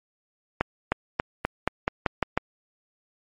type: accelerating click train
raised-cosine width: 0.5 ms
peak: -6 dBFS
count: 9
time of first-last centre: 0.61-2.376 s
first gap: 310 ms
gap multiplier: 0.9
effects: MP3 48 kbps